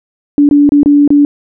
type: tone with dropouts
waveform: sine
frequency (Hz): 289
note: D4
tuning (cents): -28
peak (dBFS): -3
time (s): 0.38-1.25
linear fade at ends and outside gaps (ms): 1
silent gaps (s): 0.49-0.511 / 0.692-0.72 / 0.832-0.859 / 1.077-1.104
effects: none